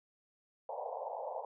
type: band-pass noise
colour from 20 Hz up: pink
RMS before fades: -41 dBFS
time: 0.69-1.45 s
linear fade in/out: 2 ms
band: 480 to 960 Hz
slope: 96 dB/octave
effects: none